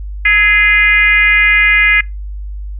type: tone with frequency modulation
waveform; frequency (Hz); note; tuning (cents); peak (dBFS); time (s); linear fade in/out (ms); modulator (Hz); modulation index
sine; 2065; C7; -23; -6; 0.25-2.01; 5; 391; 1
effects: noise-tail reverb RT60 0.2 s tail -24 dB re dry + added 50 Hz sine -21 dBFS peak until 2.79 s